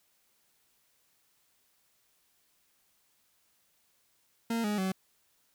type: tone with pitch steps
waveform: 40% pulse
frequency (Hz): 230 / 208.5 / 188.99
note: A#3 / G#3 / F#3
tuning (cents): -23 / +7 / +37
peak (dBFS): -28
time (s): 4.5-4.92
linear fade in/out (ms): 5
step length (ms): 140
effects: white hiss -71 dBFS RMS until 5.54 s